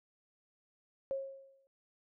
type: tone with exponential decay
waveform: sine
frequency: 542 Hz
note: C#5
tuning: 39 cents flat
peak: -31 dBFS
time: 1.11-1.67 s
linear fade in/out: 0 ms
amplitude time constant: 120 ms
effects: none